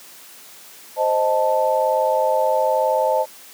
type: chord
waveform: sine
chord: A diminished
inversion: first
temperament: equal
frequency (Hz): 523.3 / 622.3 / 880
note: C5 / Eb5 / A5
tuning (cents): 0 / 0 / 0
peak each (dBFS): -20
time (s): 0.96-3.26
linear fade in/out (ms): 50
effects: white hiss -43 dBFS RMS until 3.53 s + high-pass 200 Hz 12 dB/octave